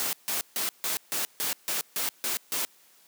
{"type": "noise bursts", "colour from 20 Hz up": "white", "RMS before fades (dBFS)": -29, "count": 10, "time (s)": [0, 2.65], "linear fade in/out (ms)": 0, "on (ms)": 130, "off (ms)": 150, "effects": ["white hiss -59 dBFS RMS until 3.07 s", "high-pass 200 Hz 12 dB/octave"]}